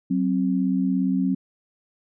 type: tone pair together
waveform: sine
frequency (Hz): 187.5 / 264.8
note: F#3 / C4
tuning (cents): +23 / +21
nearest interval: tritone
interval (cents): 598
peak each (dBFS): -22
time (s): 0.1-1.35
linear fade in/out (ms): 10
effects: none